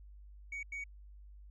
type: tone bursts at uneven times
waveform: sine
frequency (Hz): 2245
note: C#7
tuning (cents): +21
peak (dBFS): -36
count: 2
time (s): 0.52-0.63 / 0.72-0.84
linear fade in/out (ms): 5
effects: tanh soft clip ceiling -38 dBFS + added 50 Hz sine -51 dBFS peak until 1.5 s